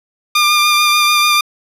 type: tone with vibrato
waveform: 15% pulse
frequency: 1200 Hz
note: D6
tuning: 37 cents sharp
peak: -3 dBFS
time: 0.35-1.41 s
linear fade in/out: 5 ms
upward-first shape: sine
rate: 6.8 Hz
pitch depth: 18 cents each way
effects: low-pass 12000 Hz 12 dB/octave